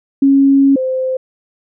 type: tone pair in turn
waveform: sine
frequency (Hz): 274.8 / 518.8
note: C#4 / C5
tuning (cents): -15 / -15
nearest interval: major seventh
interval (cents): 1100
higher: second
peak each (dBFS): -6 / -14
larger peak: first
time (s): 0.22-0.76 / 0.76-1.17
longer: first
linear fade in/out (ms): 5
effects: none